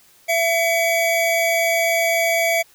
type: tone pair together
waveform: square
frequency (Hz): 673 / 2264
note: E5 / C#7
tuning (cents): +36 / +36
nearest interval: octave + major sixth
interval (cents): 2100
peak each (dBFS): -19 / -21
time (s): 0.28-2.63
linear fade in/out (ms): 20
effects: white hiss -53 dBFS RMS until 2.74 s